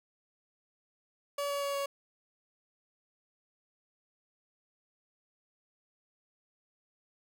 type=tone with pitch steps; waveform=30% pulse; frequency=570 / 566.4 / 562.8 / 559.2 Hz; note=C#5 / C#5 / C#5 / C#5; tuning=+48 / +37 / +26 / +15 cents; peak=-29 dBFS; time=1.38-1.86 s; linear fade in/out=5 ms; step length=120 ms; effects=none